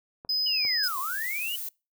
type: clicks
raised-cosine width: 1 ms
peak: -29 dBFS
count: 2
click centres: 0.249 / 0.651 s
type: tone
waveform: triangle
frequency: 5030 Hz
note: D#8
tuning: 18 cents sharp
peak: -23 dBFS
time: 0.29-0.88 s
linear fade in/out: 5 ms
type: linear two-way sweep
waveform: sine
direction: down then up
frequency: 3000 to 1015 to 3000 Hz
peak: -30 dBFS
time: 0.46-1.56 s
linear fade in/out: 5 ms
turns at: 0.99 s
type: noise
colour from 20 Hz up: violet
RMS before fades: -35 dBFS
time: 0.83-1.69 s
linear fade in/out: 5 ms
effects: noise-tail reverb RT60 0.3 s tail -26 dB re dry